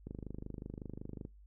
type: click train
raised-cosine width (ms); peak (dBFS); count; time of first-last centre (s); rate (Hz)
3; -30; 31; 0.07-1.251; 25.4
effects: noise-tail reverb RT60 0.2 s tail -22 dB re dry + added 50 Hz sine -55 dBFS peak until 1.46 s